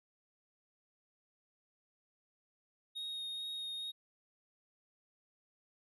triangle tone with vibrato, 3729 Hz, A#7, in tune, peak -38 dBFS, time 2.95-3.92 s, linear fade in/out 20 ms, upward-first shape sine, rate 2.3 Hz, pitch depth 10 cents each way, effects none

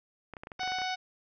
clicks, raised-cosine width 0.5 ms, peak -27 dBFS, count 11, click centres 0.337 / 0.368 / 0.435 / 0.471 / 0.518 / 0.595 / 0.633 / 0.676 / 0.72 / 0.786 / 0.818 s
harmonic tone, 743 Hz, F#5, 7 cents sharp, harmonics 1 / 2 / 3 / 4 / 5 / 6 / 7 / 8, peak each -33 / -39 / -39 / -43 / -41 / -45 / -44 / -49 dBFS, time 0.59-0.96 s, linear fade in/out 20 ms
effects none

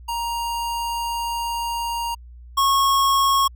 square tone pair in turn, 937 / 1095.5 Hz, A#5 / C#6, +9 / -21 cents, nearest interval minor third, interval 270 cents, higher second, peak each -24 / -16 dBFS, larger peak second, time 0.08-2.15 / 2.57-3.48 s, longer first, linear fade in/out 10 ms, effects added 60 Hz sine -39 dBFS peak until 3.55 s

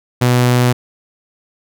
sawtooth tone, 123.5 Hz, B2, in tune, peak -6 dBFS, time 0.21-0.73 s, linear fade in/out 10 ms, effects none

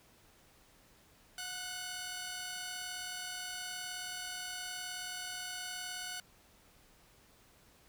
10% pulse tone pair together, 726 / 1491 Hz, F#5 / F#6, -33 / +13 cents, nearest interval octave, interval 1246 cents, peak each -37 / -33 dBFS, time 1.38-6.2 s, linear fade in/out 2 ms, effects pink hiss -64 dBFS RMS until 7.88 s

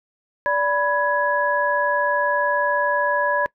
sine tone cluster, 581 / 987 / 1672 Hz, D5 / B5 / G#6, -19 / -1 / +11 cents, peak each -22 dBFS, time 0.46-3.46 s, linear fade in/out 0 ms, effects noise-tail reverb RT60 0.1 s tail -22 dB re dry

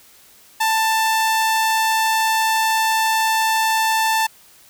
sawtooth tone, 886 Hz, A5, 12 cents sharp, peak -12 dBFS, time 0.6-4.27 s, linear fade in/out 10 ms, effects white hiss -49 dBFS RMS until 4.69 s

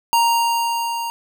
square tone with level ramp, 932.3 Hz, A#5, in tune, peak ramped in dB -13 to -24 dBFS, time 0.13-1.1 s, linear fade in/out 0 ms, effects none

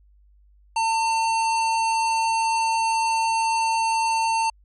square tone, 901 Hz, A5, 41 cents sharp, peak -20 dBFS, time 0.76-4.5 s, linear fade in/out 5 ms, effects added 50 Hz sine -52 dBFS peak until 4.64 s + MP3 48 kbps

